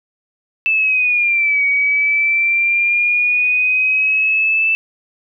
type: exponential two-way sweep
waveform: sine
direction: down then up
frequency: 2647 to 2252 to 2647 Hz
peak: -12 dBFS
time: 0.66-4.75 s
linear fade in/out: 0 ms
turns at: 1.65 s
effects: none